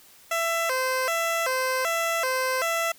15% pulse tone with vibrato, 587.3 Hz, D5, in tune, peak -17 dBFS, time 0.31-2.92 s, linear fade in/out 5 ms, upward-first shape square, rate 1.3 Hz, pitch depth 220 cents each way, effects white hiss -53 dBFS RMS until 2.98 s

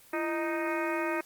harmonic tone with a mistuned harmonic, 311.1 Hz, D#4, in tune, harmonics 1 / 2 / 3 / 4 / 5 / 6 / 7 / 8, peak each -32 / -35 / -37 / -38 / -39 / -40 / -40 / -41 dBFS, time 0.13-1.21 s, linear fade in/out 5 ms, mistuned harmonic 1, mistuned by +140 cents, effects white hiss -56 dBFS RMS until 1.25 s + Opus 24 kbps

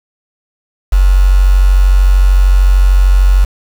sine tone with quantisation, 46.61 Hz, F#1, 13 cents sharp, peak -4 dBFS, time 0.92-3.45 s, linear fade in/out 10 ms, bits 4, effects none

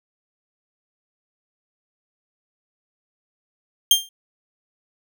sawtooth tone with exponential decay, 3191 Hz, G7, 30 cents sharp, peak -5 dBFS, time 3.91-4.09 s, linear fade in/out 2 ms, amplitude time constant 38 ms, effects none

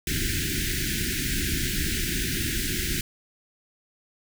pink band-stop noise, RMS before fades -27 dBFS, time 0.07-3.01 s, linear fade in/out 2 ms, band 390 to 1500 Hz, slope 96 dB/octave, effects none

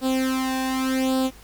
sawtooth tone with flanger, 261.6 Hz, C4, in tune, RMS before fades -23 dBFS, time 0.01-1.31 s, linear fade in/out 50 ms, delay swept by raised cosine 0.23 to 1.16 ms, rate 0.86 Hz, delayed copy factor +0.8, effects added 50 Hz sine -47 dBFS peak until 1.43 s + pink hiss -49 dBFS RMS until 1.43 s

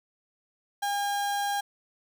35% pulse tone, 809 Hz, G#5, 46 cents flat, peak -25 dBFS, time 0.82-1.61 s, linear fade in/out 10 ms, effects none

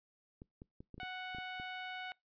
clicks, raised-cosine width 3 ms, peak -37 dBFS, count 9, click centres 0.419 / 0.619 / 0.805 / 0.943 / 0.98 / 1.032 / 1.348 / 1.385 / 1.599 s
15% pulse tone, 740 Hz, F#5, in tune, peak -35 dBFS, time 1-2.12 s, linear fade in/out 0 ms
effects noise-tail reverb RT60 0.2 s tail -25 dB re dry + resampled to 11025 Hz

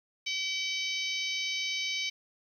harmonic tone, 764 Hz, G5, 45 cents flat, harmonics 3 / 4 / 5 / 6 / 7 / 8, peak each -34 / -36 / -38 / -40 / -41 / -42 dBFS, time 0.26-2.1 s, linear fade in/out 10 ms, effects 10-bit

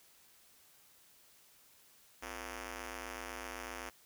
5% pulse ring-modulated tone, 202.1 Hz, G#3, 47 cents flat, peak -28 dBFS, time 2.22-3.9 s, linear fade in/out 10 ms, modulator 145 Hz, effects white hiss -64 dBFS RMS until 4.05 s

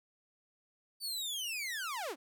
sawtooth linear sweep, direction down, 4612 to 232.3 Hz, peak -33 dBFS, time 1-2.16 s, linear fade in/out 50 ms, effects none

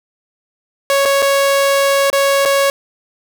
sawtooth tone with dropouts, 554.4 Hz, C#5, in tune, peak -7 dBFS, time 0.9-2.7 s, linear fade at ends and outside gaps 1 ms, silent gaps 1.053-1.057 / 1.221-1.225 / 2.101-2.129 / 2.452-2.457 s, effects none

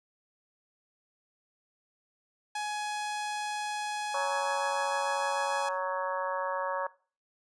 sawtooth tone, 839 Hz, G#5, 17 cents sharp, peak -28 dBFS, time 2.55-5.69 s, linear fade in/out 5 ms
harmonic tone, 185.7 Hz, F#3, 7 cents sharp, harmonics 3 / 4 / 5 / 6 / 7 / 8 / 9, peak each -34 / -45 / -35 / -35 / -43 / -47 / -40 dBFS, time 4.14-6.87 s, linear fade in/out 5 ms
effects noise-tail reverb RT60 0.4 s tail -20 dB re dry + resampled to 22050 Hz

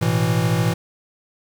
square chord, A suspended second, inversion none, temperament equal, 110 / 123.47 / 164.81 Hz, A2 / B2 / E3, 0 / 0 / 0 cents, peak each -22 / -23 / -21 dBFS, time 0.01-0.74 s, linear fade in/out 10 ms, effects 7-bit

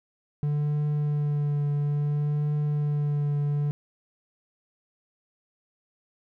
triangle tone with vibrato, 146.83 Hz, D3, in tune, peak -21 dBFS, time 0.43-3.71 s, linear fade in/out 0 ms, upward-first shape triangle, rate 0.59 Hz, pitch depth 22 cents each way, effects none

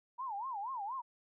sine tone with vibrato, 923 Hz, A#5, 17 cents flat, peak -37 dBFS, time 0.18-1.02 s, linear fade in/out 20 ms, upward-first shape sine, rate 4.2 Hz, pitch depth 270 cents each way, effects none

